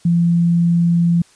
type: tone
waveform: sine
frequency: 170.7 Hz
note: F3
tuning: 39 cents flat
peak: -11 dBFS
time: 0.05-1.22 s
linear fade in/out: 5 ms
effects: white hiss -51 dBFS RMS until 1.35 s + resampled to 22050 Hz